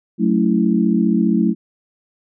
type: chord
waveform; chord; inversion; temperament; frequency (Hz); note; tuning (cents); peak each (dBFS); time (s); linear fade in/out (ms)
sine; F# minor seventh; none; equal with one note detuned; 185 / 220 / 280.1 / 329.6; F#3 / A3 / C#4 / E4; 0 / 0 / +18 / 0; -18 / -16 / -22 / -20; 0.18-1.55; 50
effects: none